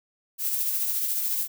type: noise with tremolo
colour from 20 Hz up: violet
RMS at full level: -25 dBFS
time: 0.38-1.48 s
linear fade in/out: 50 ms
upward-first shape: triangle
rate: 14 Hz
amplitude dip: 40%
effects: none